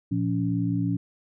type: tone cluster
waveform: sine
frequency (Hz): 117.1 / 175.7 / 282.3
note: A#2 / F3 / C#4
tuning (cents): +8 / +11 / +32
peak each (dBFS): -27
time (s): 0.11-0.97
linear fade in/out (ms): 10
effects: none